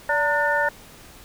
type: tone cluster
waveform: sine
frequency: 580 / 911 / 1457 / 1793 Hz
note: D5 / A#5 / F#6 / A6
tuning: -22 / -40 / -27 / +32 cents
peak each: -24 dBFS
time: 0.09-0.69 s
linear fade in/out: 5 ms
effects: pink hiss -46 dBFS RMS until 1.24 s